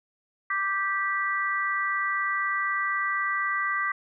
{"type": "harmonic tone", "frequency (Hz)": 392, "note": "G4", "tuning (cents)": 0, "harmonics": [3, 4, 5], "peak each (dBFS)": [-28, -31, -28], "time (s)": [0.5, 3.92], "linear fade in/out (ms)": 5, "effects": []}